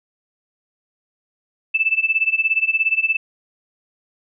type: tone with tremolo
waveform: sine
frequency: 2637 Hz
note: E7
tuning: in tune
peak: -12 dBFS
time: 1.74-3.17 s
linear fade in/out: 10 ms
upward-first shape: sine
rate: 17 Hz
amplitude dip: 90%
effects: none